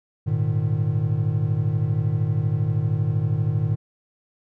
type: chord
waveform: triangle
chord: Ab suspended second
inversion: none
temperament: equal with one note detuned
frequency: 103.83 / 116.54 / 152.36 Hz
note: Ab2 / Bb2 / Eb3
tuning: 0 / 0 / -36 cents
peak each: -22 dBFS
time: 0.26-3.76 s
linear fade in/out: 20 ms
effects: none